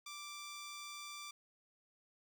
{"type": "tone", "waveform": "10% pulse", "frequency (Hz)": 1174.7, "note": "D6", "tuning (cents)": 0, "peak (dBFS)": -38, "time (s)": [0.06, 1.31], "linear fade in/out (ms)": 5, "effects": []}